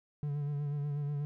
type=tone with vibrato; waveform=triangle; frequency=145.1 Hz; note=D3; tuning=21 cents flat; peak=-30 dBFS; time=0.23-1.25 s; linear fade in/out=0 ms; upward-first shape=sine; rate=8.2 Hz; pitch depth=36 cents each way; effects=none